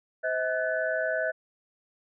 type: tone cluster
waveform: sine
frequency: 517 / 639 / 1498 / 1727 Hz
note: C5 / D#5 / F#6 / A6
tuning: -21 / +46 / +21 / -33 cents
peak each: -34 / -28 / -31 / -35 dBFS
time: 0.23-1.32 s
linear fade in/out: 20 ms
effects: none